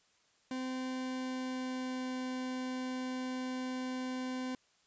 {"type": "tone with pitch glide", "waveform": "40% pulse", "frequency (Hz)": [257.8, 255.9], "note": ["C4", "C4"], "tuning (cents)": [-26, -38], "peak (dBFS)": -35, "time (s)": [0.51, 4.55], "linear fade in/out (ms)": 2, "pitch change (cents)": -12, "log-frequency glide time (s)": [0.9, 2.16], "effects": ["white hiss -70 dBFS RMS until 4.86 s", "resampled to 16000 Hz"]}